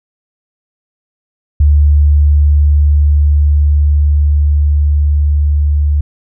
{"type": "tone with level ramp", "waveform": "sine", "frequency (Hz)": 73.4, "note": "D2", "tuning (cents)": 0, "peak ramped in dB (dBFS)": [-4, -8], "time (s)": [1.6, 6.01], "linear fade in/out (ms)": 5, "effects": []}